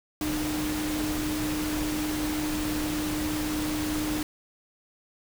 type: tone in noise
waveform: sine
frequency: 304.3 Hz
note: D#4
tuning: 38 cents flat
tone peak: -28 dBFS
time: 0.21-4.23 s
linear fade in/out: 2 ms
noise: pink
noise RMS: -33 dBFS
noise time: 0.21-4.23 s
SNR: +2 dB
effects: none